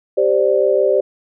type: chord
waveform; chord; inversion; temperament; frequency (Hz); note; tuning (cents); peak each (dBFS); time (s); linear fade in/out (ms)
sine; G suspended fourth; none; equal with one note detuned; 392 / 523.3 / 589.7; G4 / C5 / D5; 0 / 0 / +7; -16; 0.17-1.01; 10
effects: none